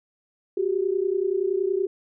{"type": "tone pair together", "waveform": "sine", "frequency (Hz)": [367.4, 398], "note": ["F#4", "G4"], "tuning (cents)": [-12, 26], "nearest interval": "minor second", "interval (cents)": 138, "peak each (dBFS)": -24, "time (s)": [0.57, 1.87], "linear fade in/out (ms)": 5, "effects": []}